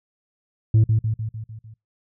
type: tone with echo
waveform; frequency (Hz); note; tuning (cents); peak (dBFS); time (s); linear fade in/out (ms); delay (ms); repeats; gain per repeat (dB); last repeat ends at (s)
sine; 110; A2; 0; -9; 0.74-0.84; 5; 150; 6; -5; 1.74
effects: noise-tail reverb RT60 0.2 s tail -26 dB re dry + tanh soft clip ceiling -11 dBFS